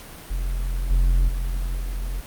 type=tone with level steps; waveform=triangle; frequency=43.65 Hz; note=F1; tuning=in tune; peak=-20 / -13 / -20 / -22 dBFS; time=0.3-2.21 s; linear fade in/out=10 ms; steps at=0.9 / 1.28 / 1.77 s; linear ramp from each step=10 ms; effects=pink hiss -41 dBFS RMS until 2.26 s + Opus 48 kbps